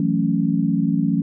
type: chord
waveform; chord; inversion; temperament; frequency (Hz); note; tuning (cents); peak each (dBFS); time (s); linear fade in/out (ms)
sine; F# minor seventh; third; equal; 164.81 / 185 / 220 / 277.2; E3 / F#3 / A3 / C#4; 0 / 0 / 0 / 0; -22; 0-1.22; 2
effects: none